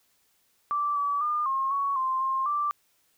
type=tone with pitch steps; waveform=sine; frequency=1168 / 1147 / 1208 / 1073 / 1116 / 1047 / 1062 / 1174 Hz; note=D6 / D6 / D6 / C6 / C#6 / C6 / C6 / D6; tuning=-10 / -41 / +48 / +43 / +11 / +1 / +25 / -1 cents; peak=-24 dBFS; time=0.71-2.71 s; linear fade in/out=0 ms; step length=250 ms; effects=white hiss -68 dBFS RMS until 3.17 s